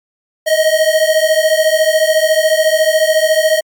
square beating tone pair, 622.3 / 636.3 Hz, D#5 / D#5, 0 / +39 cents, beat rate 14 Hz, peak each -13 / -13 dBFS, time 0.46-3.61 s, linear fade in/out 20 ms, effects MP3 96 kbps

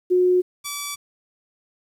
sine / 5% pulse tone pair in turn, 362.9 / 1152.1 Hz, F#4 / D6, -34 / -34 cents, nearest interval octave + minor sixth, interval 2000 cents, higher second, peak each -14 / -15 dBFS, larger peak first, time 0.1-0.42 / 0.64-0.96 s, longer neither, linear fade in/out 20 ms, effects low-pass 12000 Hz 12 dB/octave + 9-bit

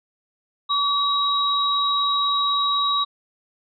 sine tone pair together, 1139 / 3831 Hz, C#6 / A#7, +47 / +47 cents, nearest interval octave + major sixth, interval 2100 cents, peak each -21 dBFS, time 0.69-3.05 s, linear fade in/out 20 ms, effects none

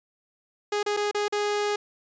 sawtooth tone with dropouts, 414 Hz, G#4, 5 cents flat, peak -20 dBFS, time 0.72-1.76 s, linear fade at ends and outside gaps 5 ms, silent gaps 0.83-0.862 / 0.967-0.971 / 1.113-1.146 / 1.282-1.324 s, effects resampled to 16000 Hz

